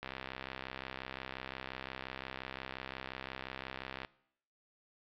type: click train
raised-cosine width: 0.3 ms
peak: -24 dBFS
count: 265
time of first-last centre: 0.03-4.048 s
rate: 65.7 Hz
effects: noise-tail reverb RT60 0.7 s tail -21 dB re dry + low-pass 4000 Hz 12 dB/octave